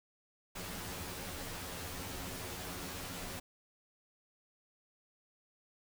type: noise with comb filter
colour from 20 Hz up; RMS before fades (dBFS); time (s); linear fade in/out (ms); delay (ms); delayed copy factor
pink; -43; 0.55-3.4; 10; 11; +0.95
effects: none